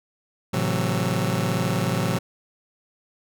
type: chord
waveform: sawtooth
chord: F# half-diminished seventh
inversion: first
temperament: just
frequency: 111 / 133.2 / 166.5 / 185 Hz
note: A2 / C3 / E3 / F#3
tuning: +16 / +31 / +18 / 0 cents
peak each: -23 dBFS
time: 0.53-2.19 s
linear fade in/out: 10 ms
effects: none